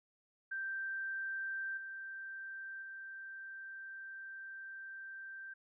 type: tone with level steps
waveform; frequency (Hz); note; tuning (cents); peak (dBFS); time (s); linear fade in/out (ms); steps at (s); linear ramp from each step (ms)
sine; 1568; G6; 0; -37 / -43 / -45; 0.51-5.54; 10; 1.77 / 2.82; 5
effects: none